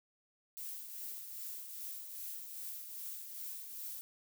violet noise with tremolo, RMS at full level -43 dBFS, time 0.57-4.01 s, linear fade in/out 0 ms, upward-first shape triangle, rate 2.5 Hz, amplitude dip 50%, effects none

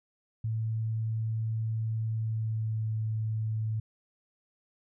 sine tone with pitch glide, 111.3 to 109.77 Hz, A2 to A2, +20 to -4 cents, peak -28 dBFS, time 0.44-3.8 s, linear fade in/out 5 ms, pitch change -24 cents, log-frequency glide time 2.09-2.9 s, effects none

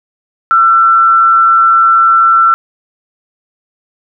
sine tone with frequency modulation, 1346 Hz, E6, 36 cents sharp, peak -4 dBFS, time 0.51-2.54 s, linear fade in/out 0 ms, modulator 127 Hz, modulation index 0.35, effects none

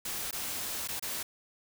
white noise with dropouts, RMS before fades -36 dBFS, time 0.05-1.23 s, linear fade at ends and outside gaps 5 ms, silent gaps 0.311-0.327 / 0.876-0.885 / 0.996-1.024 s, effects none

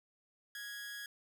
sawtooth tone with amplitude modulation, 1661.2 Hz, G#6, in tune, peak -37 dBFS, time 0.55-1.06 s, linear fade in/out 2 ms, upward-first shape sine, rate 233 Hz, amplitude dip 50%, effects none

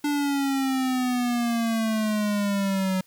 square exponential sweep, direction down, 293.7 to 186.1 Hz, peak -23 dBFS, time 0.04-3.01 s, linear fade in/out 5 ms, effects white hiss -60 dBFS RMS until 3.06 s

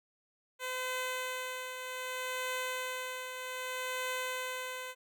10% pulse tone with tremolo, 510 Hz, C5, 44 cents flat, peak -25 dBFS, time 0.59-4.95 s, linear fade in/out 50 ms, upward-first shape triangle, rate 0.64 Hz, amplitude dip 55%, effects none

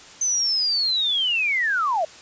sine linear sweep, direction down, 6220 to 598 Hz, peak -19 dBFS, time 0.21-2.05 s, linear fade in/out 5 ms, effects white hiss -44 dBFS RMS until 2.21 s + resampled to 16000 Hz

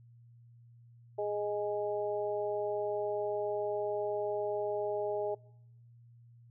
harmonic tone, 207.4 Hz, G#3, 2 cents flat, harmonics 2 / 3 / 4, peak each -34 / -35 / -40 dBFS, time 1.18-5.35 s, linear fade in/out 10 ms, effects noise-tail reverb RT60 0.8 s tail -24 dB re dry + added 118 Hz sine -55 dBFS peak until 6.5 s

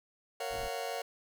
40% pulse chord, Gb major seventh, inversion first, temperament just, 462.5 / 555 / 693.7 / 740 Hz, Bb4 / Db5 / F5 / Gb5, -14 / +2 / -12 / 0 cents, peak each -40 dBFS, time 0.4-1.02 s, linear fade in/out 5 ms
brown noise, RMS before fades -45 dBFS, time 0.5-0.69 s, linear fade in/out 20 ms
effects none

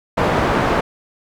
white low-pass noise, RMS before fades -17 dBFS, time 0.17-0.81 s, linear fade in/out 10 ms, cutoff 1000 Hz, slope 12 dB/octave, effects none

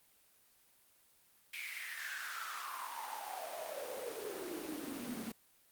pink noise with high-pass filter sweep, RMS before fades -43 dBFS, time 1.53-5.32 s, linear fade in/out 5 ms, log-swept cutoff 2400 to 210 Hz, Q 6.9, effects white hiss -68 dBFS RMS until 5.71 s + Opus 32 kbps

